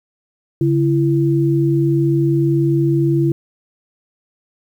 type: tone pair together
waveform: sine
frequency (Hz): 141.1 / 334.8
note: C#3 / E4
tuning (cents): +31 / +27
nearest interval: octave + minor third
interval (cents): 1496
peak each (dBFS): -15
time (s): 0.61-3.32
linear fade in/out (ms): 2
effects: 8-bit